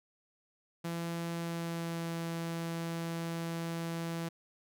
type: tone with pitch glide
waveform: sawtooth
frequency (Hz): 168.7 to 166.76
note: E3 to E3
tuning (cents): +40 to +20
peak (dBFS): -31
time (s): 0.84-4.29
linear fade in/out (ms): 10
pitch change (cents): -20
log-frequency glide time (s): 1.33-2.14
effects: none